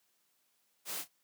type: noise with echo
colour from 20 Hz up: white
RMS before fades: -39 dBFS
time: 0.85-1.05 s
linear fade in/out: 50 ms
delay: 35 ms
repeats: 1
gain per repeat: -15 dB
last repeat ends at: 1.085 s
effects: white hiss -75 dBFS RMS until 1.23 s + high-pass 150 Hz 12 dB/octave